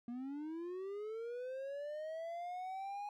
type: linear sweep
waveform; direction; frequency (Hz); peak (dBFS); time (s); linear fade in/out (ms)
triangle; up; 233.9 to 830.6; -39; 0.08-3.09; 2
effects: none